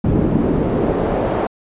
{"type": "noise with band-pass filter sweep", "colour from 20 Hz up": "brown", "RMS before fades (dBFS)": -17, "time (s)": [0.04, 1.47], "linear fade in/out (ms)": 5, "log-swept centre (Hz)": [250, 670], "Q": 1.2, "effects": ["resampled to 8000 Hz"]}